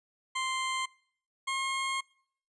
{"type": "tone pair in turn", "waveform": "20% pulse", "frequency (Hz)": [1046.5, 1073.4], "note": ["C6", "C6"], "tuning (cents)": [0, 44], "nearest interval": "unison", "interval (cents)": 44, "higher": "second", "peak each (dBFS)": -25, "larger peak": "neither", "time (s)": [[0.35, 0.86], [1.47, 2.01]], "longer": "second", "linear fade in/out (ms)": 10, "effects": ["noise-tail reverb RT60 0.6 s tail -24 dB re dry", "resampled to 22050 Hz"]}